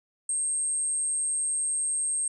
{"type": "tone", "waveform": "sine", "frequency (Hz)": 8450, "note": "C9", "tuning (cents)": 16, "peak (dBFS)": -25, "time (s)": [0.29, 2.28], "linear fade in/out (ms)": 2, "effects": []}